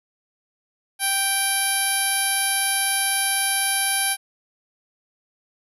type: tone with low-pass filter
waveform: 10% pulse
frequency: 784 Hz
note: G5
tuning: in tune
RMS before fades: -22 dBFS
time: 0.99-4.17 s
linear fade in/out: 50 ms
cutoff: 11000 Hz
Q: 7.4
effects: none